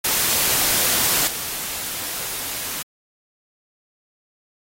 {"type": "noise with level steps", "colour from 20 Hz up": "white", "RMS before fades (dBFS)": [-19, -28], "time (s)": [0.04, 2.83], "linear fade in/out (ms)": 10, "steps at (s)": 1.27, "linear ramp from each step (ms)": 5, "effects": ["AAC 48 kbps"]}